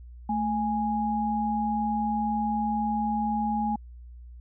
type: tone pair together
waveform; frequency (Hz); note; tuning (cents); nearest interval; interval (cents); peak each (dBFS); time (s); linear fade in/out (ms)
sine; 219.5 / 828.7; A3 / G#5; -4 / -4; octave + major seventh; 2300; -27; 0.29-3.76; 5
effects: added 60 Hz sine -42 dBFS peak until 4.4 s